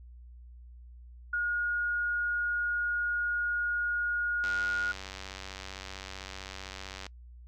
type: tone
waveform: sine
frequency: 1436 Hz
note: F6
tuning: 48 cents sharp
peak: -27 dBFS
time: 1.33-4.92 s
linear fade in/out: 5 ms
type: click train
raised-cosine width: 0.2 ms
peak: -23 dBFS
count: 252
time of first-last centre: 4.44-7.066 s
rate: 95.6 Hz
effects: noise-tail reverb RT60 0.1 s tail -24 dB re dry + added 60 Hz sine -47 dBFS peak until 7.47 s

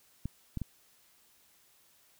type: clicks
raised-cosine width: 5 ms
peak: -22 dBFS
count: 3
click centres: 0.256 / 0.573 / 0.617 s
effects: white hiss -65 dBFS RMS until 2.19 s

